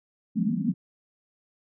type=band-pass noise; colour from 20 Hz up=pink; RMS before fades=-26 dBFS; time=0.35-0.74 s; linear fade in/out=20 ms; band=160 to 260 Hz; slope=96 dB/octave; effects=none